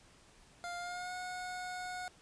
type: tone with pitch glide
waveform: 25% pulse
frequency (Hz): 700 to 728.5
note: F5 to F#5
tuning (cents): +4 to -27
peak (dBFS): -36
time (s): 0.64-2.08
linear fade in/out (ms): 0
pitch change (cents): +69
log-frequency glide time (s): 0.78-1.13
effects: pink hiss -62 dBFS RMS until 2.21 s + resampled to 22050 Hz